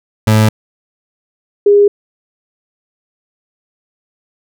30% pulse / sine tone pair in turn, 108.5 / 407.8 Hz, A2 / G#4, -24 / -32 cents, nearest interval octave + major seventh, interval 2292 cents, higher second, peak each -4 dBFS, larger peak neither, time 0.27-0.49 / 1.66-1.88 s, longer neither, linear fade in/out 5 ms, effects none

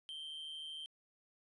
triangle tone with amplitude modulation, 3136 Hz, G7, in tune, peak -40 dBFS, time 0.09-0.86 s, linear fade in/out 0 ms, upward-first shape sine, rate 153 Hz, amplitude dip 50%, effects resampled to 24000 Hz

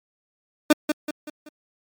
30% pulse tone with echo, 301.8 Hz, D4, 47 cents sharp, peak -9 dBFS, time 0.7-0.73 s, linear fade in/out 5 ms, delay 190 ms, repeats 4, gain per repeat -7 dB, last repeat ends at 1.49 s, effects MP3 96 kbps

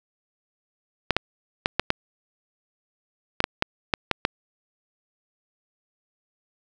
clicks, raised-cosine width 0.3 ms, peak -3 dBFS, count 11, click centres 1.107 / 1.166 / 1.659 / 1.796 / 1.904 / 3.404 / 3.441 / 3.624 / 3.938 / 4.113 / 4.251 s, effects none

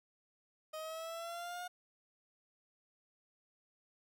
30% pulse exponential sweep, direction up, 622.3 to 722 Hz, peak -39 dBFS, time 0.73-1.68 s, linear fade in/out 10 ms, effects 12-bit

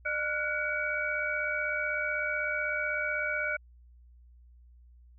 sine tone cluster, 604 / 1400 / 1476 / 2272 Hz, D5 / F6 / F#6 / C#7, +48 / +4 / -5 / +42 cents, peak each -36 / -38 / -32 / -33 dBFS, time 0.05-3.57 s, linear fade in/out 10 ms, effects added 60 Hz sine -53 dBFS peak until 5.18 s

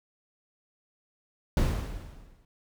brown noise with exponential decay, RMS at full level -21 dBFS, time 1.57-2.45 s, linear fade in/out 2 ms, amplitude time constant 190 ms, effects none

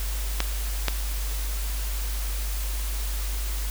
clicks, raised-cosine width 0.2 ms, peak -5 dBFS, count 2, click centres 0.404 / 0.883 s, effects added 50 Hz sine -26 dBFS peak until 3.7 s + white hiss -36 dBFS RMS until 3.7 s

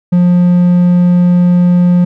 triangle tone, 177.1 Hz, F3, 24 cents sharp, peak -3 dBFS, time 0.12-2.05 s, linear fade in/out 10 ms, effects none

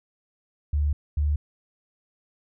sine tone pair in turn, 73.42 / 73.79 Hz, D2 / D2, 0 / +9 cents, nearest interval unison, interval 9 cents, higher second, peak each -20 dBFS, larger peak neither, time 0.73-0.93 / 1.17-1.36 s, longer first, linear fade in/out 5 ms, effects none

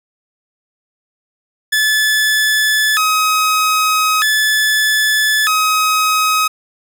sawtooth tone with vibrato, 1480 Hz, F#6, in tune, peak -8 dBFS, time 1.72-6.48 s, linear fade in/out 10 ms, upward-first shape square, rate 0.4 Hz, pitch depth 270 cents each way, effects none

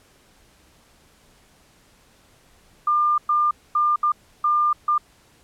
sine tone bursts at uneven times, 1200 Hz, D6, 37 cents sharp, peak -16 dBFS, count 6, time 2.87-3.18 / 3.29-3.51 / 3.75-3.96 / 4.03-4.12 / 4.44-4.73 / 4.88-4.98 s, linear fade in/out 5 ms, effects pink hiss -56 dBFS RMS until 5.43 s + low-pass 12000 Hz 12 dB/octave

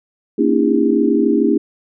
sine tone cluster, 229.5 / 273.6 / 300.6 / 333.3 / 403.8 Hz, A#3 / C#4 / D4 / E4 / G#4, -27 / -23 / +40 / +19 / -49 cents, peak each -18 dBFS, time 0.38-1.58 s, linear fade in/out 10 ms, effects none

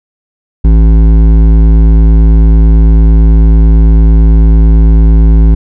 triangle tone with hard clipping, 54.5 Hz, A1, 16 cents flat, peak -3 dBFS, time 0.64-5.55 s, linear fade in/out 10 ms, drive 15 dB, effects none

